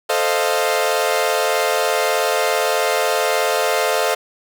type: chord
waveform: sawtooth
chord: F dominant seventh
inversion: first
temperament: equal with one note detuned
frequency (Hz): 440 / 523.3 / 620.1 / 698.5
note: A4 / C5 / Eb5 / F5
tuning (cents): 0 / 0 / -6 / 0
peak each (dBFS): -18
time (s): 0.09-4.15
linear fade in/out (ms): 10
effects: none